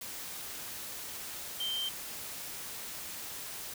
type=tone in noise; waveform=sine; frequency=3136 Hz; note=G7; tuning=in tune; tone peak=-32 dBFS; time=1.6-1.89 s; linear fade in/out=5 ms; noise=white; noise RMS=-42 dBFS; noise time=0.01-3.74 s; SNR=+7 dB; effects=none